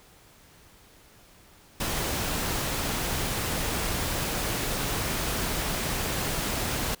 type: noise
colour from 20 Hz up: pink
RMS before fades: -29 dBFS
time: 1.8-6.95 s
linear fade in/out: 5 ms
effects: pink hiss -55 dBFS RMS until 7 s